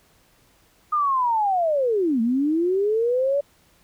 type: linear two-way sweep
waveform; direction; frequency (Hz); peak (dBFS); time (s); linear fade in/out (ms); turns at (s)
sine; down then up; 1238 to 220 to 577; -18; 0.92-3.41; 10; 2.21
effects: pink hiss -59 dBFS RMS until 3.83 s

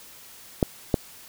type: clicks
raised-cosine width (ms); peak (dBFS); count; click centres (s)
2; -5; 2; 0.628 / 0.942
effects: white hiss -47 dBFS RMS until 1.28 s

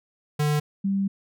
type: tone pair in turn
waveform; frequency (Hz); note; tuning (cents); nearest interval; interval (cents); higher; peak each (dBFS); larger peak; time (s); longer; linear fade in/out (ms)
square / sine; 149 / 196.18; D3 / G3; +25 / +2; perfect fourth; 477; second; -21; neither; 0.39-0.6 / 0.84-1.08; second; 10
effects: none

